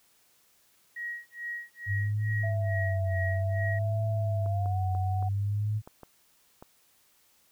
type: tone with tremolo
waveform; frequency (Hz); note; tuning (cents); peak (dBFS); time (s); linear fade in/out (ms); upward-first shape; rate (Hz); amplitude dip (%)
sine; 1898; A#6; +31; -32; 0.96-3.79; 5; sine; 2.3; 100
type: tone with vibrato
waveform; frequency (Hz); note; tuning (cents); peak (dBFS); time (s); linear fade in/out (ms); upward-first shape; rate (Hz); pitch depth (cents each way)
sine; 100; G2; +35; -26; 1.86-5.82; 50; triangle; 0.57; 130
type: tone with pitch glide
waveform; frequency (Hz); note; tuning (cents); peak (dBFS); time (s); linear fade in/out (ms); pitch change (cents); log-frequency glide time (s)
sine; 668 to 741.2; E5 to F#5; +23 to +3; -34; 2.43-5.29; 10; +180; 4.43-4.78
type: clicks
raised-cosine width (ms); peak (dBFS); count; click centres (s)
1; -31; 7; 4.461 / 4.659 / 4.95 / 5.226 / 5.875 / 6.033 / 6.625
effects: white hiss -65 dBFS RMS until 7.51 s